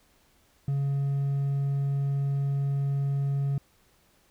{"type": "tone with hard clipping", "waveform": "triangle", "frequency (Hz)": 139.3, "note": "C#3", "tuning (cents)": 9, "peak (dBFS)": -25, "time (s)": [0.68, 3.58], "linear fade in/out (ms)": 2, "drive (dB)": 5, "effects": ["pink hiss -64 dBFS RMS until 4.3 s"]}